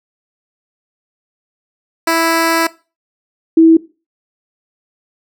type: tone pair in turn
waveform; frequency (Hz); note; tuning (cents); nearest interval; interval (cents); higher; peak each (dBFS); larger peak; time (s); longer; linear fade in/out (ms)
10% pulse / sine; 329.6 / 325.6; E4 / E4; 0 / -21; unison; 21; first; -3; neither; 2.07-2.67 / 3.57-3.77; first; 5
effects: noise-tail reverb RT60 0.3 s tail -19 dB re dry